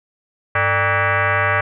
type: tone with frequency modulation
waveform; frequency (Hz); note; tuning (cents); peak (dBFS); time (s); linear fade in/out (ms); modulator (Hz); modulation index
sine; 246.9; B3; 0; -14; 0.55-1.61; 5; 347; 5.6
effects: none